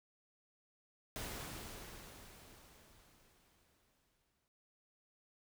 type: noise with exponential decay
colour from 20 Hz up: pink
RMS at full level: -43 dBFS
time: 1.16-4.48 s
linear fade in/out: 0 ms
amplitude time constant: 720 ms
effects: none